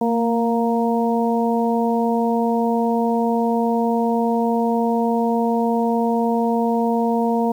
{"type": "harmonic tone with a mistuned harmonic", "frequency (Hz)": 233.1, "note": "A#3", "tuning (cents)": 0, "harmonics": [1, 2, 3, 4], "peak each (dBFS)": [-19, -22, -24, -25], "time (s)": [0.01, 7.52], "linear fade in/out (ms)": 5, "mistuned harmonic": 1, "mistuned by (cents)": -25, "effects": ["8-bit"]}